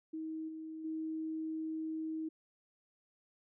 sine tone with level steps, 317.4 Hz, D#4, 35 cents sharp, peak -38 / -42 / -36 dBFS, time 0.13-2.29 s, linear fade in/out 10 ms, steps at 0.48 / 0.84 s, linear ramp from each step 10 ms, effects none

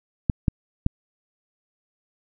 clicks, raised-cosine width 5 ms, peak -6 dBFS, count 3, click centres 0.298 / 0.482 / 0.864 s, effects none

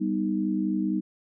sine chord, G augmented, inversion none, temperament equal, 196 / 246.9 / 311.1 Hz, G3 / B3 / D#4, 0 / 0 / 0 cents, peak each -27 / -31 / -27 dBFS, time 0-1.01 s, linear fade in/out 20 ms, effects none

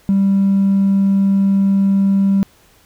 sine tone with hard clipping, 196 Hz, G3, in tune, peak -11 dBFS, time 0.09-2.43 s, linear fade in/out 0 ms, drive 1 dB, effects pink hiss -51 dBFS RMS until 2.85 s

